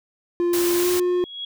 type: tone with pitch glide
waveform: triangle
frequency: 348.2 to 357.8 Hz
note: F4 to F4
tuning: -5 to +42 cents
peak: -16 dBFS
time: 0.4-1.24 s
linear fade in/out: 0 ms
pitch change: +47 cents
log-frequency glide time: 0.77-0.88 s
type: noise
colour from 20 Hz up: white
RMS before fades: -27 dBFS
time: 0.53-1 s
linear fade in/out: 5 ms
type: tone with exponential growth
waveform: sine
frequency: 3322 Hz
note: G#7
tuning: in tune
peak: -26 dBFS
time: 0.89-1.45 s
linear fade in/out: 5 ms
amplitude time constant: 120 ms
effects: none